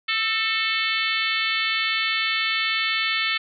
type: harmonic tone with a mistuned harmonic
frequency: 439.5 Hz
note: A4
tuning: 2 cents flat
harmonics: 3 / 4 / 5 / 6 / 7 / 8 / 9 / 10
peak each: -30 / -29 / -26 / -29 / -29 / -29 / -35 / -33 dBFS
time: 0.08-3.38 s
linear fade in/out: 10 ms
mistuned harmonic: 4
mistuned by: +39 cents
effects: none